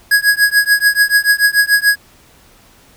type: tone with tremolo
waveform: square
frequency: 1661.2 Hz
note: G#6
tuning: in tune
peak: -6 dBFS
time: 0.11-1.96 s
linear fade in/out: 5 ms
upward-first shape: triangle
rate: 6.9 Hz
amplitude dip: 100%
effects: pink hiss -47 dBFS RMS until 2.96 s